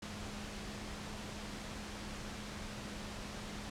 sine tone in noise, 207.7 Hz, G#3, in tune, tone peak -49 dBFS, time 0.02-3.7 s, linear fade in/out 5 ms, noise pink, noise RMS -45 dBFS, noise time 0.02-3.7 s, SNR -7 dB, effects low-pass 7000 Hz 12 dB/octave

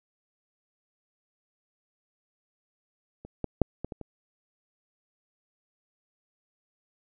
clicks, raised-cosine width 2 ms, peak -29 / -16 / -6 / -19 / -23 / -25 dBFS, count 6, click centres 3.25 / 3.443 / 3.617 / 3.846 / 3.922 / 4.013 s, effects none

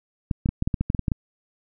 clicks, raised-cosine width 5 ms, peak -10 dBFS, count 12, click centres 0.312 / 0.459 / 0.49 / 0.624 / 0.675 / 0.742 / 0.81 / 0.901 / 0.948 / 0.993 / 1.082 / 1.118 s, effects none

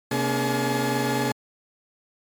30% pulse tone cluster, 129.5 / 235.6 / 283.5 / 417.6 / 855 Hz, C3 / A#3 / C#4 / G#4 / A5, -17 / +19 / +39 / +10 / -50 cents, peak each -26 dBFS, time 0.11-1.32 s, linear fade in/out 5 ms, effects MP3 96 kbps

